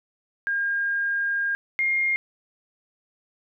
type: tone pair in turn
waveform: sine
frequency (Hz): 1614 / 2127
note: G#6 / C7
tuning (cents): -50 / +28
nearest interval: perfect fourth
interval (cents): 478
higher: second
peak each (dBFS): -22 / -20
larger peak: second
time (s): 0.47-1.55 / 1.79-2.16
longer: first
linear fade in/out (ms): 0
effects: none